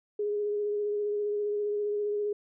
sine tone with vibrato, 414.6 Hz, G#4, 3 cents flat, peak -27 dBFS, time 0.19-2.33 s, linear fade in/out 5 ms, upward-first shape sine, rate 15 Hz, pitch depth 18 cents each way, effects none

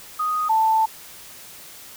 sine tone pair in turn, 1244.5 / 883.8 Hz, D#6 / A5, 0 / +7 cents, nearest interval tritone, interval 593 cents, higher first, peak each -20 / -15 dBFS, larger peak second, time 0.19-0.49 / 0.49-0.86 s, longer second, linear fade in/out 10 ms, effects white hiss -42 dBFS RMS until 1.96 s

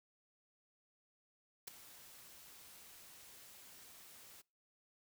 white noise with ADSR envelope, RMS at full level -42 dBFS, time 1.67-4.42 s, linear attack 11 ms, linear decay 4 ms, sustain -16 dB, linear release 14 ms, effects noise-tail reverb RT60 0.3 s tail -24 dB re dry

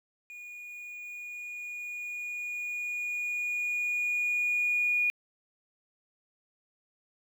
triangle tone with level ramp, 2446 Hz, D#7, 30 cents flat, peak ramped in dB -41 to -20 dBFS, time 0.3-5.1 s, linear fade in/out 0 ms, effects tanh soft clip ceiling -22 dBFS + 10-bit

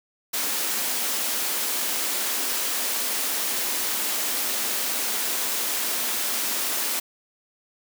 white high-pass noise, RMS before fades -26 dBFS, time 0.33-7 s, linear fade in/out 10 ms, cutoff 200 Hz, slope 96 dB/octave, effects none

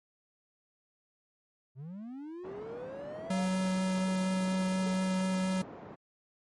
triangle linear sweep, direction up, 122.7 to 733 Hz, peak -38 dBFS, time 1.75-3.48 s, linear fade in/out 50 ms
pink band-pass noise, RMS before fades -47 dBFS, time 2.43-5.96 s, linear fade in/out 20 ms, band 170 to 900 Hz, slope 12 dB/octave
square tone with vibrato, 187.2 Hz, F#3, 20 cents sharp, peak -29 dBFS, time 3.3-5.62 s, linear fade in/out 5 ms, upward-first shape triangle, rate 4.2 Hz, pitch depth 8 cents each way
sine tone with exponential decay, 440.4 Hz, A4, 2 cents sharp, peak -37 dBFS, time 4.86-5.04 s, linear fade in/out 2 ms, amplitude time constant 38 ms
effects MP3 48 kbps

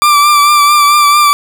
40% pulse tone with vibrato, 1174.7 Hz, D6, in tune, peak -4 dBFS, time 0.02-1.33 s, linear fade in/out 0 ms, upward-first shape triangle, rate 4.5 Hz, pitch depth 35 cents each way, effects none

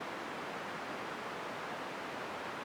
white band-pass noise, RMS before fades -42 dBFS, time 0-2.64 s, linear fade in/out 10 ms, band 180 to 1400 Hz, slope 12 dB/octave, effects none

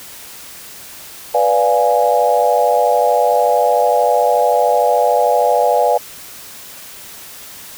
sine chord, B diminished seventh, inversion none, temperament equal, 493.9 / 587.3 / 698.5 / 830.6 Hz, B4 / D5 / F5 / Ab5, 0 / 0 / 0 / 0 cents, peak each -16 dBFS, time 1.34-5.98 s, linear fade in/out 10 ms, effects white hiss -35 dBFS RMS until 7.77 s

